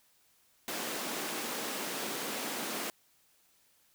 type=high-pass noise; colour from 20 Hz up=pink; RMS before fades=-37 dBFS; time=0.68-2.9 s; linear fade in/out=0 ms; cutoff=220 Hz; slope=24 dB/octave; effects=white hiss -68 dBFS RMS until 3.94 s